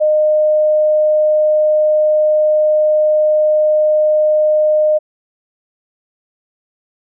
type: tone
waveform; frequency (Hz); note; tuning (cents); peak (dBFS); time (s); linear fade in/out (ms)
sine; 612; D#5; -29; -9; 0-4.99; 20
effects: none

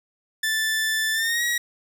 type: tone with pitch glide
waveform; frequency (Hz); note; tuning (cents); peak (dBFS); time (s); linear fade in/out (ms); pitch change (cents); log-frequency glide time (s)
sawtooth; 1760 to 1908.2; A6 to A#6; 0 to +40; -18; 0.43-1.58; 5; +140; 1.13-1.43
effects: none

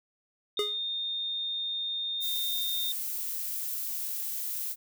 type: tone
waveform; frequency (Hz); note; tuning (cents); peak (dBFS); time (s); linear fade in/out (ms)
sine; 3653; A#7; -36; -30; 0.57-2.92; 2
type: tone with exponential decay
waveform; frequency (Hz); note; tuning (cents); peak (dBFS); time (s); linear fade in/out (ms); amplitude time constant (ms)
square; 415.3; G#4; 0; -25; 0.59-0.79; 2; 42
type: noise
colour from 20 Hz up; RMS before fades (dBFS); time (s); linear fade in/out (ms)
violet; -34; 2.2-4.76; 50
effects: none

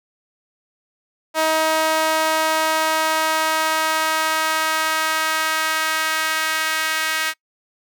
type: tone with high-pass filter sweep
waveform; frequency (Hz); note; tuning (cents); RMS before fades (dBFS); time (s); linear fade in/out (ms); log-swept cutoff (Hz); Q
sawtooth; 316.6; D#4; +30; -20; 1.34-7.34; 50; 720 to 1700; 1.5
effects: noise-tail reverb RT60 0.1 s tail -24 dB re dry

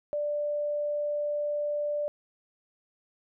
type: tone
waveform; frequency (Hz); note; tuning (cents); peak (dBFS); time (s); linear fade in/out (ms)
sine; 589; D5; +5; -27; 0.13-2.08; 0
effects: none

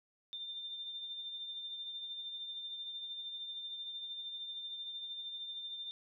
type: tone with tremolo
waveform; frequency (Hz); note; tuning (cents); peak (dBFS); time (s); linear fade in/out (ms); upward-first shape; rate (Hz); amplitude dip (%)
sine; 3594; A7; +36; -39; 0.33-5.91; 0; triangle; 13; 45
effects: none

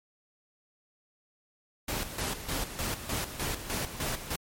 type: noise with tremolo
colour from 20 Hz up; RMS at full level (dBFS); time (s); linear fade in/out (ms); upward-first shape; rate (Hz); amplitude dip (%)
pink; -32; 1.88-4.36; 5; square; 3.3; 65
effects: MP3 64 kbps

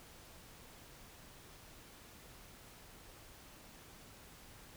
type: silence
effects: pink hiss -57 dBFS RMS until 4.76 s

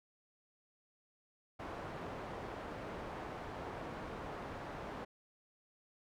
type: low-pass noise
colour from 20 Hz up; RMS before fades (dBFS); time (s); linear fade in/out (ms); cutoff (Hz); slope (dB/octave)
white; -45; 1.59-5.05; 10; 940; 12
effects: none

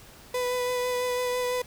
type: tone with vibrato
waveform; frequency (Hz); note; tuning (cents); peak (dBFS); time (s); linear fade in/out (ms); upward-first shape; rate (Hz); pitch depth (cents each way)
35% pulse; 496.8; B4; +10; -24; 0.34-1.62; 5; sine; 6; 14
effects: pink hiss -50 dBFS RMS until 1.66 s

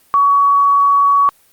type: tone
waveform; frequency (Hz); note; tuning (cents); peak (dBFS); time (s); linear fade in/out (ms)
sine; 1127; C#6; +28; -8; 0.14-1.29; 0
effects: white hiss -52 dBFS RMS until 1.52 s + Opus 32 kbps

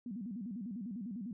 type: tone with vibrato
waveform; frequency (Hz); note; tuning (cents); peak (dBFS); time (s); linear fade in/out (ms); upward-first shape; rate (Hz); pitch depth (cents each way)
sine; 215.9; A3; -33; -39; 0.06-1.33; 2; square; 10; 200
effects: none

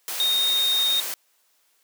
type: tone in noise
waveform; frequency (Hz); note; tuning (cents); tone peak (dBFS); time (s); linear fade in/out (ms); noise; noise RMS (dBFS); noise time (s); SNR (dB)
sine; 3701; A#7; -13; -19; 0.2-1; 0; white; -30; 0.08-1.14; +8
effects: white hiss -65 dBFS RMS until 1.83 s + high-pass 400 Hz 12 dB/octave

